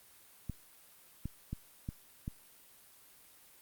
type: clicks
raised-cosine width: 5 ms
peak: -25 dBFS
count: 5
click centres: 0.497 / 1.256 / 1.53 / 1.889 / 2.279 s
effects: white hiss -60 dBFS RMS until 3.61 s + Opus 32 kbps